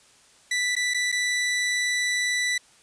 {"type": "tone with dropouts", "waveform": "sawtooth", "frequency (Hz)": 1975.5, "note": "B6", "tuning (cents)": 0, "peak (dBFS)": -19, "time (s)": [0.51, 2.58], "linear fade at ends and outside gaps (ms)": 5, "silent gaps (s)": [[0.754, 0.764], [0.938, 0.944], [1.118, 1.124]], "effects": ["white hiss -56 dBFS RMS until 2.82 s", "resampled to 22050 Hz"]}